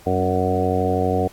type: harmonic tone with a mistuned harmonic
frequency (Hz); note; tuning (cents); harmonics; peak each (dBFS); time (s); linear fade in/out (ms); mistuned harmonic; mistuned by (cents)
92.4; F#2; -2; 1 / 2 / 3 / 4 / 5 / 6 / 7 / 8; -24 / -27 / -26 / -28 / -23 / -28 / -28 / -24; 0.06-1.28; 10; 2; +28
effects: pink hiss -48 dBFS RMS until 1.32 s + AAC 64 kbps